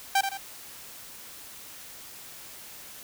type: tone with echo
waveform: sawtooth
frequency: 784 Hz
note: G5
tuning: in tune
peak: -16 dBFS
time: 0.15-0.21 s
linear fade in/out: 5 ms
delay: 82 ms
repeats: 2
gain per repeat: -7 dB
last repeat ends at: 0.374 s
effects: white hiss -45 dBFS RMS until 3.03 s